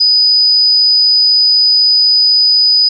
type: tone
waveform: sine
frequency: 4978 Hz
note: D#8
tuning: in tune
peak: -6 dBFS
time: 0-2.89 s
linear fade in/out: 10 ms
effects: none